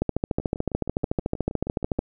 two click trains, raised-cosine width 2 ms, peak -9 / -20 dBFS, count 28 / 11, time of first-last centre 0.02-1.991 / 0.4-1.987 s, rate 13.7 / 6.3 Hz, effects none

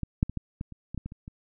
clicks, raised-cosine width 5 ms, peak -18 / -9 / -22 / -18 / -21 / -30 / -23 / -20 / -23 / -30 / -28 dBFS, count 11, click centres 0.033 / 0.229 / 0.296 / 0.373 / 0.611 / 0.723 / 0.946 / 0.977 / 1.06 / 1.121 / 1.279 s, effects none

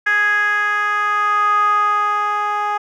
10% pulse tone with band-pass filter sweep, 415.3 Hz, G#4, in tune, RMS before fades -17 dBFS, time 0.06-2.78 s, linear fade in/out 10 ms, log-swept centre 1700 to 990 Hz, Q 6, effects none

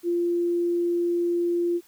sine tone, 346.1 Hz, F4, 16 cents flat, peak -21 dBFS, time 0.03-1.81 s, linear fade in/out 50 ms, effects white hiss -57 dBFS RMS until 1.87 s

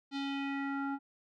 square tone with low-pass filter sweep, 277 Hz, C#4, 1 cent flat, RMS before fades -36 dBFS, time 0.11-0.99 s, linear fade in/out 50 ms, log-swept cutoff 4200 to 1100 Hz, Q 2.8, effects none

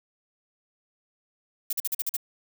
violet noise bursts, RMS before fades -27 dBFS, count 7, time 1.7-2.167 s, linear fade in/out 5 ms, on 29 ms, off 44 ms, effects none

